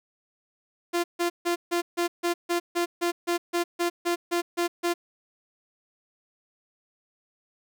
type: tone bursts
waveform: sawtooth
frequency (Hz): 346.1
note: F4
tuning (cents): -16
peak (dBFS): -19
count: 16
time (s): 0.93-4.94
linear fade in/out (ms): 20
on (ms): 110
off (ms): 150
effects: none